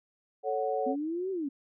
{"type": "chord", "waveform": "sine", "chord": "F# minor", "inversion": "first", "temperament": "equal with one note detuned", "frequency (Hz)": [440, 556.6, 740], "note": ["A4", "C#5", "F#5"], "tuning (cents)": [0, 7, 0], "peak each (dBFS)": -32, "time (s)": [0.43, 0.96], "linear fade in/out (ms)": 50}
{"type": "linear two-way sweep", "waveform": "sine", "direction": "up then down", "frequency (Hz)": [252.4, 390.1, 263], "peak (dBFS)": -30, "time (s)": [0.86, 1.49], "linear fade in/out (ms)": 10, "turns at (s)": 1.31}
{"effects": []}